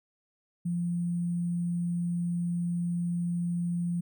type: tone with sample-and-hold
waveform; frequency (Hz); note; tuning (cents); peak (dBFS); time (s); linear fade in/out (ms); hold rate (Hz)
sine; 173.2; F3; -14; -27; 0.65-4.01; 10; 8820
effects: none

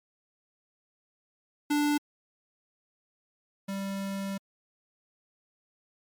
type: tone pair in turn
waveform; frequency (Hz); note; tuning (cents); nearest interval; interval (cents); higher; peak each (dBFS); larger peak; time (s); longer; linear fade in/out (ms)
square; 293.7 / 196.02; D4 / G3; 0 / 0; perfect fifth; 700; first; -24 / -32; first; 1.7-1.98 / 3.68-4.38; second; 10
effects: MP3 96 kbps

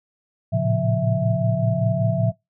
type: tone cluster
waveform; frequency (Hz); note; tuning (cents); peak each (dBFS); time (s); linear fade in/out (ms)
sine; 111.8 / 117 / 138.5 / 176.4 / 658; A2 / A#2 / C#3 / F3 / E5; +28 / +7 / -1 / +18 / -3; -24; 0.52-2.32; 20
effects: noise-tail reverb RT60 0.2 s tail -25 dB re dry

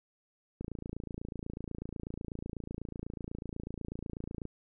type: click train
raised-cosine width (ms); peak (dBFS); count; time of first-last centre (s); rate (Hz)
3; -26; 109; 0.61-4.453; 28.1
effects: none

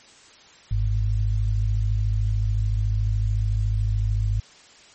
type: tone pair together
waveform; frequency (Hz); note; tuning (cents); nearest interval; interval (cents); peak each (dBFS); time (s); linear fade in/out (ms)
sine; 50.06 / 103.83; G1 / G#2; +37 / 0; octave + minor second; 1263; -22; 0.71-4.4; 5
effects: white hiss -50 dBFS RMS until 4.94 s + MP3 32 kbps

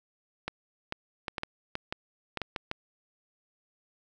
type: clicks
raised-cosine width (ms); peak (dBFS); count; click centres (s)
0.3; -16; 11; 0.48 / 0.924 / 1.282 / 1.382 / 1.434 / 1.754 / 1.925 / 2.373 / 2.417 / 2.562 / 2.714
effects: none

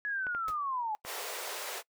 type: linear sweep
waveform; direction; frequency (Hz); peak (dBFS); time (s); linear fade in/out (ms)
sine; down; 1700 to 830.6; -31; 0.05-0.95; 0
type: clicks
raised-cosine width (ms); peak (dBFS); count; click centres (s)
0.5; -27; 3; 0.268 / 0.349 / 1.05
type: noise with exponential decay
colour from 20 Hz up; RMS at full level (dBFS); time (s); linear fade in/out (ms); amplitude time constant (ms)
pink; -41; 0.48-0.58; 1; 20
type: high-pass noise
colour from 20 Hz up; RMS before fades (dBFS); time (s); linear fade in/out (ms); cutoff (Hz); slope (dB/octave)
pink; -39; 1.04-1.83; 50; 400; 48
effects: noise-tail reverb RT60 0.1 s tail -23 dB re dry

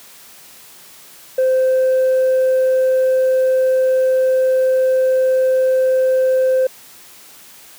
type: tone with tanh clipping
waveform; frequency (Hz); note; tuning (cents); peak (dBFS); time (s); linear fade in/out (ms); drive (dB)
triangle; 519; C5; -14; -12; 1.38-6.67; 5; 6
effects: white hiss -42 dBFS RMS until 7.78 s + high-pass 100 Hz 12 dB/octave

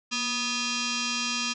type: tone with frequency modulation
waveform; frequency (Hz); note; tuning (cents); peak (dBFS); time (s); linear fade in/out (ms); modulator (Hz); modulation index
sine; 1242; D#6; -3; -26; 0.11-1.54; 20; 740; 6.9
effects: none

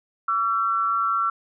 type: tone pair together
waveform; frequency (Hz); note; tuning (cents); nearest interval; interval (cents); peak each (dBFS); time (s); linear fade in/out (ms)
sine; 1141.6 / 1351; D6 / E6; -49 / +42; minor third; 291; -25 / -21; 0.28-1.3; 5
effects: none

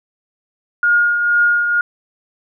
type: tone with tremolo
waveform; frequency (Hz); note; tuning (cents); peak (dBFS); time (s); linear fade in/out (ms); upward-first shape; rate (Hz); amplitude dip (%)
sine; 1426; F6; +36; -9; 0.83-1.81; 2; triangle; 2.1; 50
effects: none

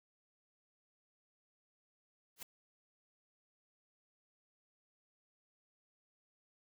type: noise with exponential growth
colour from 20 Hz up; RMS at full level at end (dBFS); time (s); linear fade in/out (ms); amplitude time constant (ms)
white; -40; 2.36-2.43; 5; 15
effects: none

